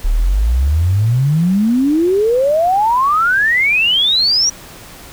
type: exponential sweep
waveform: sine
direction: up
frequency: 34.41 to 5840 Hz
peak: -10 dBFS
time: 0.04-4.5 s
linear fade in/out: 10 ms
effects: pink hiss -36 dBFS RMS until 5.12 s